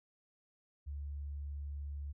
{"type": "tone", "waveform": "sine", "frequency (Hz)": 71.7, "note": "D2", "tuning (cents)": -41, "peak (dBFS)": -39, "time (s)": [0.86, 2.13], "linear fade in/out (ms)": 20, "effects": []}